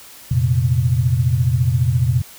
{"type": "chord", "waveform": "sine", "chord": "F suspended fourth", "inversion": "none", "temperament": "just", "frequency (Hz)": [87.31, 116.41, 130.96], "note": ["F2", "Bb2", "C3"], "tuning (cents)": [0, -2, 2], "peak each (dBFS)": [-21, -17, -17], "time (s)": [0.31, 2.22], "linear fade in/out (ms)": 5, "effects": ["white hiss -41 dBFS RMS until 2.38 s"]}